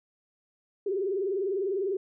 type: tone with vibrato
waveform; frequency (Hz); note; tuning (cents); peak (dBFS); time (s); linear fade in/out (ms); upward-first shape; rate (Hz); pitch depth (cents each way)
sine; 388.1; G4; -17; -26; 0.86-1.97; 5; sine; 20; 120
effects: none